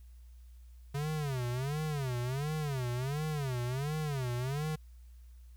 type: tone with vibrato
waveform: square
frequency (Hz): 137.4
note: C#3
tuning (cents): -15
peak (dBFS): -33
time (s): 0.94-4.76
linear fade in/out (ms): 10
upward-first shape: sine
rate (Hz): 1.4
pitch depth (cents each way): 220
effects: added 60 Hz sine -50 dBFS peak until 5.56 s + white hiss -72 dBFS RMS until 5.56 s